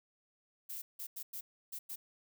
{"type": "noise bursts at uneven times", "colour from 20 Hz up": "violet", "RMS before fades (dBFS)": -43, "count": 6, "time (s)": [[0.69, 0.82], [0.99, 1.07], [1.16, 1.23], [1.33, 1.41], [1.72, 1.79], [1.89, 1.96]], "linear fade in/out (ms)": 10, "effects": []}